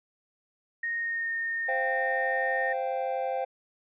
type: tone with pitch glide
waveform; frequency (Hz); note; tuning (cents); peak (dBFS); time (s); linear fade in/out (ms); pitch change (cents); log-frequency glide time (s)
sine; 1858 to 1833.5; A#6 to A#6; -6 to -29; -28; 0.83-2.73; 5; -23; 0.98-1.31
type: chord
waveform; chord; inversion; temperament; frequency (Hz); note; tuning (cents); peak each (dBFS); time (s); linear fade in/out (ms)
triangle; C suspended fourth; none; equal with one note detuned; 523.3 / 692 / 784; C5 / F5 / G5; 0 / -16 / 0; -29 / -32 / -30; 1.68-3.45; 10
effects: resampled to 8000 Hz